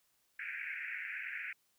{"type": "band-pass noise", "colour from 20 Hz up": "white", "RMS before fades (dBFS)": -42, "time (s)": [0.39, 1.53], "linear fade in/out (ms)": 5, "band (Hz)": [1500, 2500], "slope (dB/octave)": 96, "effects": ["white hiss -75 dBFS RMS until 1.78 s"]}